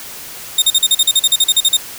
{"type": "tone bursts", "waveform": "sawtooth", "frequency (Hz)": 3680, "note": "A#7", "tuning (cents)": -23, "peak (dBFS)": -5, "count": 15, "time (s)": [0.58, 1.769], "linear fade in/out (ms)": 5, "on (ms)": 41, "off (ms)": 41, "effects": ["white hiss -31 dBFS RMS until 1.98 s"]}